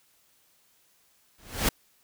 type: noise with exponential growth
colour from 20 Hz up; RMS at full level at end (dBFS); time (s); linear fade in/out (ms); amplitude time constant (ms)
pink; -20; 1.38-1.69; 5; 67
effects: white hiss -65 dBFS RMS until 2.03 s